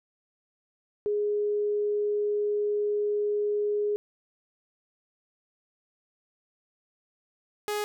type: tone pair in turn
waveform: sine / sawtooth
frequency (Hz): 415.3 / 417.4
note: G#4 / G#4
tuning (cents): 0 / +9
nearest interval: unison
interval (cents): 9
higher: second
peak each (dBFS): -24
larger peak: neither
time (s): 1.06-3.96 / 7.68-7.84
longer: first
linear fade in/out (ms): 0
effects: none